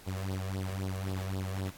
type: tone with flanger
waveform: sawtooth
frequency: 95.3 Hz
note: G2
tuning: 48 cents flat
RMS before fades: -35 dBFS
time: 0.06-1.71 s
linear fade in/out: 20 ms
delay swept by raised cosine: 0.21 to 1.81 ms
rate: 3.8 Hz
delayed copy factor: +1
effects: pink hiss -53 dBFS RMS until 1.77 s + AAC 64 kbps